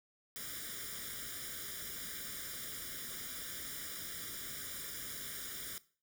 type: noise with comb filter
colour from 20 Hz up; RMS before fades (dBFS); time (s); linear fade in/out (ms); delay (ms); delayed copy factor
white; -44; 0.36-5.78; 0; 0.57; +1
effects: noise-tail reverb RT60 0.4 s tail -18 dB re dry